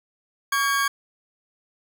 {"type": "tone pair together", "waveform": "40% pulse", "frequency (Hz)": [1124.3, 1623], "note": ["C#6", "G#6"], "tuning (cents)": [24, -40], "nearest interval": "tritone", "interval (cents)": 636, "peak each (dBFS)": [-22, -22], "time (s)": [0.52, 0.88], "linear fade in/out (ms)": 5, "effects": []}